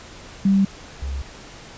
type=tone pair in turn; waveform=sine; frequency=195.5 / 68.03 Hz; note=G3 / C#2; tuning=-4 / -32 cents; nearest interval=octave + tritone; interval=1828 cents; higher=first; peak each=-13 / -24 dBFS; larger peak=first; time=0.45-0.65 / 1.02-1.22 s; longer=neither; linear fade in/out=5 ms; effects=pink hiss -41 dBFS RMS until 1.77 s + resampled to 16000 Hz